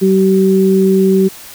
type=tone pair together; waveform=sine; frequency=190.86 / 382.2 Hz; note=G3 / G4; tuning=-46 / -44 cents; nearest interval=octave; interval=1202 cents; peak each=-10 dBFS; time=0.01-1.29 s; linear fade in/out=20 ms; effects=white hiss -34 dBFS RMS until 1.54 s